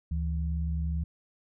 sine tone pair together, 73.54 / 164.81 Hz, D2 / E3, +3 / 0 cents, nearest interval octave + major second, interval 1397 cents, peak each -28 / -34 dBFS, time 0.11-1.04 s, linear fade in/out 5 ms, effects none

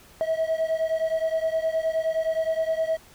triangle beating tone pair, 641 / 650.6 Hz, E5 / E5, -49 / -23 cents, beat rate 9.6 Hz, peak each -22 / -24 dBFS, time 0.21-2.97 s, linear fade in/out 0 ms, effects tanh soft clip ceiling -15 dBFS + pink hiss -52 dBFS RMS until 3.14 s

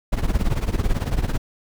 brown noise with tremolo, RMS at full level -17 dBFS, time 0.12-1.38 s, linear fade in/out 10 ms, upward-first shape triangle, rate 18 Hz, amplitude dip 90%, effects none

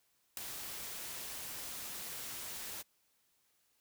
white noise with ADSR envelope, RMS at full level -33 dBFS, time 0.37-2.83 s, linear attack 3 ms, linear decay 3 ms, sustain -11 dB, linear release 22 ms, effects white hiss -75 dBFS RMS until 3.8 s

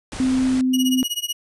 pink low-pass noise, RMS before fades -33 dBFS, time 0.12-0.61 s, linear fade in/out 0 ms, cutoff 10000 Hz, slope 96 dB/octave
sine tone with pitch glide, 258.9 to 257.3 Hz, C4 to C4, -18 to -29 cents, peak -16 dBFS, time 0.2-1.03 s, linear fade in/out 0 ms, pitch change -11 cents, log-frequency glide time 0.5-0.64 s
sawtooth tone with tremolo, 2900 Hz, F#7, 35 cents flat, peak -17 dBFS, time 0.73-1.33 s, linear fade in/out 10 ms, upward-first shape sine, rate 16 Hz, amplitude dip 95%
effects resampled to 32000 Hz

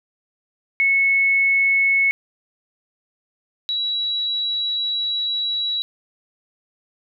sine tone pair in turn, 2199 / 3902 Hz, C#7 / B7, -14 / -22 cents, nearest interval minor seventh, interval 992 cents, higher second, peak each -14 / -20 dBFS, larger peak first, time 0.8-2.11 / 3.69-5.82 s, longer second, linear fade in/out 0 ms, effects none

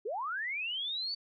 sine linear sweep, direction up, 370 to 4586 Hz, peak -33 dBFS, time 0.05-1.15 s, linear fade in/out 10 ms, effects none

